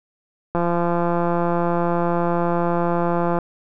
click train, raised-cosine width 1 ms, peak -8 dBFS, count 489, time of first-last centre 0.55-3.387 s, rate 172 Hz, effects none

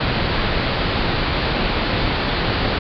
pink low-pass noise, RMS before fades -20 dBFS, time 0-2.79 s, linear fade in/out 10 ms, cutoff 4700 Hz, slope 96 dB/octave, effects none

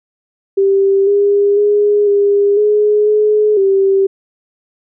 sine tone with pitch steps, 392 / 404.6 / 413.3 / 404.3 / 419.6 / 423.8 / 389.3 Hz, G4 / G#4 / G#4 / G#4 / G#4 / G#4 / G4, 0 / -45 / -8 / -46 / +18 / +35 / -12 cents, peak -8 dBFS, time 0.57-4.07 s, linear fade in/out 10 ms, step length 500 ms, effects none

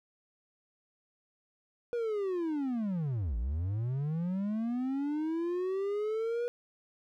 triangle linear two-way sweep, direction down then up, 485.2 to 52.7 to 485.2 Hz, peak -28 dBFS, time 1.93-6.48 s, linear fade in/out 0 ms, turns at 3.37 s, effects none

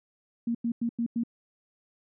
sine tone bursts, 233.9 Hz, A#3, 6 cents sharp, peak -25 dBFS, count 5, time 0.47-1.236 s, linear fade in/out 5 ms, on 78 ms, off 94 ms, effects none

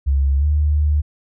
sine tone with pitch glide, 68.8 to 74.59 Hz, C#2 to D2, -12 to +27 cents, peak -13 dBFS, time 0.06-1.02 s, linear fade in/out 20 ms, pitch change +139 cents, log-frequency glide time 0.38-0.45 s, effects none

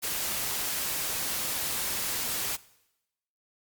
white noise, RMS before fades -31 dBFS, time 0.02-2.57 s, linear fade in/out 20 ms, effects noise-tail reverb RT60 0.9 s tail -20 dB re dry + Opus 48 kbps

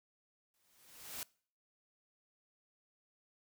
white noise with exponential growth, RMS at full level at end -41 dBFS, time 0.54-1.23 s, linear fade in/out 1 ms, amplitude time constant 150 ms, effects noise-tail reverb RT60 0.5 s tail -24 dB re dry

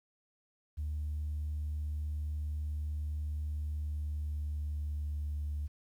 sine tone with pitch glide, 75.3 to 73.96 Hz, D2 to D2, +44 to +13 cents, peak -32 dBFS, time 0.77-5.68 s, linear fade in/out 20 ms, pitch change -31 cents, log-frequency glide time 3.56-5.5 s, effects tanh soft clip ceiling -30 dBFS + 11-bit

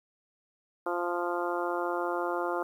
harmonic tone, 174.61 Hz, F3, in tune, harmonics 2 / 3 / 4 / 5 / 6 / 7 / 8, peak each -33 / -35 / -36 / -37 / -38 / -38 / -39 dBFS, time 0.86-2.63 s, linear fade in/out 5 ms, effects 10-bit

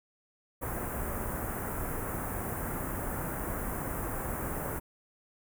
pink band-stop noise, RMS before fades -35 dBFS, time 0.61-4.8 s, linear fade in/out 20 ms, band 1700 to 10000 Hz, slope 24 dB/octave, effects none

